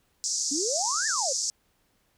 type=band-pass noise; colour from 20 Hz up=white; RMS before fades=-29 dBFS; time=0.24-1.5 s; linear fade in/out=0 ms; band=5100 to 7300 Hz; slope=48 dB/octave
type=exponential two-way sweep; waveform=sine; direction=up then down; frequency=263.8 to 1835 to 494.8 Hz; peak=-29 dBFS; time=0.51-1.33 s; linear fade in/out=10 ms; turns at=1.07 s
effects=pink hiss -69 dBFS RMS until 2.17 s